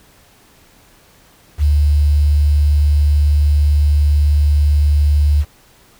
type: tone with quantisation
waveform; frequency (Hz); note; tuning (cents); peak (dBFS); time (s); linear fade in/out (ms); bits
sine; 73.5; D2; +2; -9; 1.58-5.45; 50; 6
effects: pink hiss -49 dBFS RMS until 5.99 s